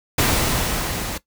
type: noise with level ramp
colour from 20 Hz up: pink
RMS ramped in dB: -17 to -28 dBFS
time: 0.18-1.18 s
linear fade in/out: 5 ms
effects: noise-tail reverb RT60 0.1 s tail -17 dB re dry